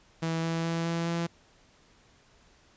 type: tone with pitch steps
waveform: sawtooth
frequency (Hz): 163.6 / 164.93 / 166.27 / 167.62 / 168.98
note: E3 / E3 / E3 / E3 / E3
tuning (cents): -13 / +1 / +15 / +29 / +43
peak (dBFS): -24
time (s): 0.22-1.27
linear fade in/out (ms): 10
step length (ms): 210
effects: pink hiss -61 dBFS RMS until 2.76 s + resampled to 16000 Hz